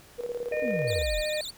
sine tone with tremolo, 481.6 Hz, B4, 44 cents flat, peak -28 dBFS, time 0.18-1.03 s, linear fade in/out 20 ms, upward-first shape square, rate 18 Hz, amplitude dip 70%
harmonic tone, 610 Hz, D#5, 34 cents flat, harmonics 1 / 3 / 4, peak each -28 / -38 / -37 dBFS, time 0.52-1.41 s, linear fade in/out 2 ms
sine exponential sweep, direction down, 293.7 to 35 Hz, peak -29 dBFS, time 0.61-1.24 s, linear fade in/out 50 ms
35% pulse tone with vibrato, 4000 Hz, B7, 21 cents sharp, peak -33 dBFS, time 0.87-1.51 s, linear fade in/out 10 ms, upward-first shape sine, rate 13 Hz, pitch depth 240 cents each way
effects pink hiss -53 dBFS RMS until 1.57 s

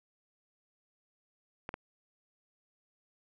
clicks, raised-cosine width 0.5 ms, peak -23 dBFS, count 2, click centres 1.691 / 1.741 s, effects none

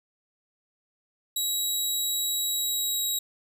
15% pulse tone with pitch glide, 3867 to 3836 Hz, B7 to A#7, -37 to +49 cents, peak -19 dBFS, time 1.36-3.19 s, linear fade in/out 5 ms, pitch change -14 cents, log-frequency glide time 2.52-3.03 s, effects none

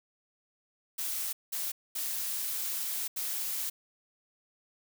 blue noise bursts at uneven times, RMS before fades -34 dBFS, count 4, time 0.98-1.33 / 1.52-1.72 / 1.95-3.08 / 3.16-3.7 s, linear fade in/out 10 ms, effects none

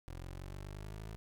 20% pulse linear sweep, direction up, 42.74 to 55 Hz, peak -39 dBFS, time 0.08-1.16 s, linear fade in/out 0 ms, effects none

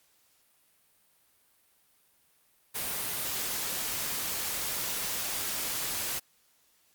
white noise, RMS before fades -33 dBFS, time 2.74-6.2 s, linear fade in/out 20 ms, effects white hiss -67 dBFS RMS until 6.94 s + Opus 48 kbps

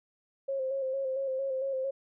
sine tone with vibrato, 534 Hz, C5, 35 cents sharp, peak -29 dBFS, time 0.48-1.91 s, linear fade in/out 10 ms, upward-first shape square, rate 4.4 Hz, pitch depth 34 cents each way, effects none

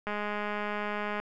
click train, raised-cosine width 0.5 ms, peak -19 dBFS, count 236, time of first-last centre 0.07-1.2 s, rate 208 Hz, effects none

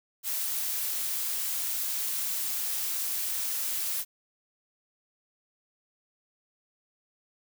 blue noise, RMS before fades -31 dBFS, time 0.23-4.05 s, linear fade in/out 50 ms, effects none

